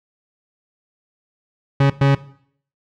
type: tone bursts at uneven times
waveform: 40% pulse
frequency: 138.59 Hz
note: C#3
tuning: in tune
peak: -10 dBFS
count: 2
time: 1.8-1.9 / 2.01-2.15 s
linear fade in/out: 5 ms
effects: noise-tail reverb RT60 0.6 s tail -18 dB re dry + low-pass 3000 Hz 12 dB/octave